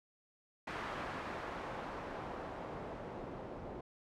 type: noise with low-pass filter sweep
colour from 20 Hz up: white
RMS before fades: -44 dBFS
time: 0.67-3.81 s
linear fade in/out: 5 ms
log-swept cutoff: 1500 to 540 Hz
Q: 0.95
effects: none